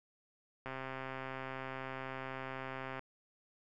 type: click train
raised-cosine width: 0.5 ms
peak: -27 dBFS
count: 309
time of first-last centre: 0.66-2.993 s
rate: 132 Hz
effects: none